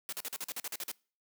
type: noise bursts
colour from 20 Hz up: white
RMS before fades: -38 dBFS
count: 11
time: 0.09-0.915 s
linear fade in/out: 0 ms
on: 35 ms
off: 44 ms
effects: noise-tail reverb RT60 0.4 s tail -25 dB re dry + high-pass 200 Hz 12 dB/octave